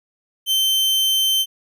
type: tone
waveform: 40% pulse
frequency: 3100 Hz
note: G7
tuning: 20 cents flat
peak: -15 dBFS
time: 0.46-1.46 s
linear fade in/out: 50 ms
effects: none